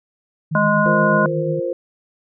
sine tone with tremolo, 157.1 Hz, D#3, 17 cents sharp, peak -19 dBFS, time 0.51-1.6 s, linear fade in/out 10 ms, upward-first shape triangle, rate 8.3 Hz, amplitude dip 55%
harmonic tone, 207.7 Hz, G#3, in tune, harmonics 1 / 3 / 5 / 7, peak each -19 / -19 / -19 / -19 dBFS, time 0.55-1.26 s, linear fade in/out 2 ms
sine chord, F suspended fourth, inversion none, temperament equal, 349.2 / 466.2 / 523.3 Hz, F4 / Bb4 / C5, 0 / 0 / 0 cents, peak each -25 / -27 / -22 dBFS, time 0.86-1.73 s, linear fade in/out 0 ms
effects none

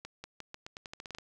accelerating click train, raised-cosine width 0.2 ms, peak -25 dBFS, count 13, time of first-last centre 0.05-1.185 s, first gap 190 ms, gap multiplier 0.86, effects none

